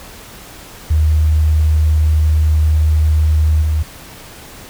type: tone with level steps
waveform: sine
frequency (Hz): 77.4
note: D#2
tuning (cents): -9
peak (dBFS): -9 / -12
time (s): 0.9-3.83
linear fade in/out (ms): 10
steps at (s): 3.61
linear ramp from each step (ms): 20
effects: pink hiss -36 dBFS RMS until 4.69 s